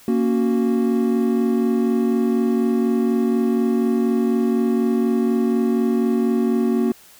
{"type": "chord", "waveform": "triangle", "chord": "F# major", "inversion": "first", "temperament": "equal", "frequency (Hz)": [233.1, 277.2, 370], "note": ["A#3", "C#4", "F#4"], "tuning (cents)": [0, 0, 0], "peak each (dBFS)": [-16, -22, -20], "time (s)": [0.08, 6.92], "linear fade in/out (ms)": 2, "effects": ["white hiss -48 dBFS RMS until 7.19 s"]}